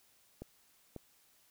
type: clicks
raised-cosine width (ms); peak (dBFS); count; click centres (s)
2; -30; 2; 0.42 / 0.963
effects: white hiss -68 dBFS RMS until 1.5 s